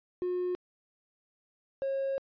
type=tone pair in turn; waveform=triangle; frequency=360 / 542.8 Hz; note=F#4 / C#5; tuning=-47 / -36 cents; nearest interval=perfect fifth; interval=711 cents; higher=second; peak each=-26 dBFS; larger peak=neither; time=0.22-0.55 / 1.82-2.18 s; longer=second; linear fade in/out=0 ms; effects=tanh soft clip ceiling -24 dBFS + resampled to 11025 Hz